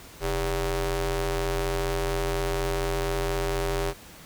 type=ring-modulated tone; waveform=sawtooth; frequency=178.9 Hz; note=F3; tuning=42 cents sharp; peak=-18 dBFS; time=0.2-3.94 s; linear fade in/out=50 ms; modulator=221 Hz; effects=pink hiss -47 dBFS RMS until 4.25 s

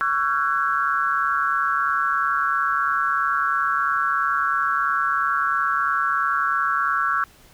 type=tone cluster; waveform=sine; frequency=1120 / 1349 / 1492 / 1643 Hz; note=C#6 / E6 / F#6 / G#6; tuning=+18 / +40 / +14 / -19 cents; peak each=-24 / -22 / -26 / -28 dBFS; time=0.01-7.24 s; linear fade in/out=0 ms; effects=pink hiss -52 dBFS RMS until 7.53 s

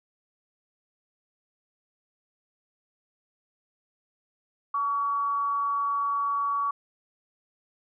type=tone with frequency modulation; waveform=sine; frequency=1132 Hz; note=C#6; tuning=36 cents sharp; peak=-24 dBFS; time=4.74-6.71 s; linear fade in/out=5 ms; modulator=245 Hz; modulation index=0.23; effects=none

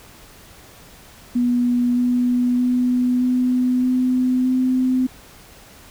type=tone with pitch steps; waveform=sine; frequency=243.9 / 246.3 / 248.7 / 251.2 / 253.7 / 256.2 Hz; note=B3 / B3 / B3 / B3 / B3 / C4; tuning=-21 / -5 / +12 / +30 / +47 / -36 cents; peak=-15 dBFS; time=1.35-5.07 s; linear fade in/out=10 ms; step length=620 ms; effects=pink hiss -45 dBFS RMS until 5.9 s

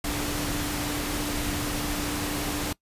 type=tone in noise; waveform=sine; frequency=293.7 Hz; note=D4; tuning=in tune; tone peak=-32 dBFS; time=0.04-2.73 s; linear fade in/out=5 ms; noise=pink; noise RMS=-30 dBFS; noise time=0.04-2.73 s; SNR=-5 dB; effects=noise-tail reverb RT60 0.1 s tail -22 dB re dry + resampled to 32000 Hz

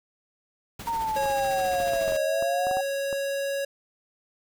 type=noise with tremolo; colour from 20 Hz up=pink; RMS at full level=-38 dBFS; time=0.79-2.17 s; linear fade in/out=5 ms; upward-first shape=sine; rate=14 Hz; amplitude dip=50%
type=linear two-way sweep; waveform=sine; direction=down then up; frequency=932.3 to 616 to 763 Hz; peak=-25 dBFS; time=0.87-2.81 s; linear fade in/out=5 ms; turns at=2.2 s
type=tone with pitch glide; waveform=square; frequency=548 to 555 Hz; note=C#5 to C#5; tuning=-20 to +2 cents; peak=-27 dBFS; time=1.16-3.65 s; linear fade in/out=5 ms; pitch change=+22 cents; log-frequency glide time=1.45-3.51 s
type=clicks; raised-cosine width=1 ms; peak=-22 dBFS; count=10; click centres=1.258 / 1.802 / 1.935 / 2.08 / 2.122 / 2.425 / 2.669 / 2.712 / 2.77 / 3.128 s
effects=none

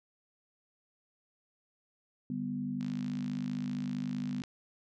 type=chord; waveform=sine; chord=G major; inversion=second; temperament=equal; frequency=146.83 / 196 / 246.9 Hz; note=D3 / G3 / B3; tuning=0 / 0 / 0 cents; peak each=-41 / -38 / -35 dBFS; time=2.3-4.42 s; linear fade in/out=2 ms
type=click train; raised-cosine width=0.2 ms; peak=-32 dBFS; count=91; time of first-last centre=2.81-4.437 s; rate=55.3 Hz
effects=none

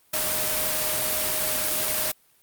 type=tone in noise; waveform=sine; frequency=618 Hz; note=D#5; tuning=12 cents flat; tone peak=-34 dBFS; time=0.13-2.12 s; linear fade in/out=10 ms; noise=white; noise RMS=-25 dBFS; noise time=0.13-2.12 s; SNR=-12 dB; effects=white hiss -61 dBFS RMS until 2.42 s + Opus 32 kbps

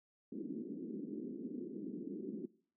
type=band-pass noise; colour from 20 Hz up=pink; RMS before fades=-44 dBFS; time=0.32-2.46 s; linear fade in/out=5 ms; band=200 to 380 Hz; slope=48 dB/octave; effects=noise-tail reverb RT60 0.5 s tail -20 dB re dry

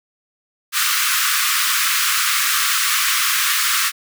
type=high-pass noise; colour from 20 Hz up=pink; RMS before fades=-18 dBFS; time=0.72-3.92 s; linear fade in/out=50 ms; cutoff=1100 Hz; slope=96 dB/octave; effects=none

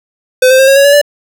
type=tone with pitch steps; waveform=square; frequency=510 / 521.3 / 532.9 / 544.7 / 556.8 / 569.2 / 581.8 Hz; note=C5 / C5 / C5 / C#5 / C#5 / C#5 / D5; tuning=-44 / -6 / +32 / -30 / +8 / +46 / -16 cents; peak=-4 dBFS; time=0.42-1.015 s; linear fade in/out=5 ms; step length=85 ms; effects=none

